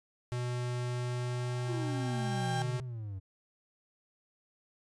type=tone with pitch glide; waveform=square; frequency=122.9 to 123.75 Hz; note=B2 to B2; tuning=-8 to +4 cents; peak=-33 dBFS; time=0.32-2.8 s; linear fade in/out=0 ms; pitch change=+12 cents; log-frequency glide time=0.79-2.14 s
type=tone with exponential growth; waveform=35% pulse; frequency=796 Hz; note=G5; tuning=26 cents sharp; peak=-31 dBFS; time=0.45-2.62 s; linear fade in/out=1 ms; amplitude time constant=470 ms
type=exponential sweep; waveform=triangle; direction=down; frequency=363.6 to 92.5 Hz; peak=-35 dBFS; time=1.67-3.2 s; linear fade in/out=20 ms
effects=resampled to 22050 Hz